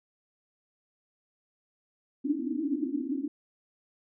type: band-pass noise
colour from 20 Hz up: white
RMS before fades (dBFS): -31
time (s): 2.24-3.28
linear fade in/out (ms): 5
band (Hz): 260 to 310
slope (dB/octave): 96
effects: none